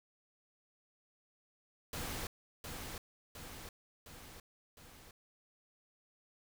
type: noise with echo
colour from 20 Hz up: pink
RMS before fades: -41 dBFS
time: 1.93-2.27 s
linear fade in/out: 2 ms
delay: 710 ms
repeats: 4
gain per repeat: -4 dB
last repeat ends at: 5.11 s
effects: none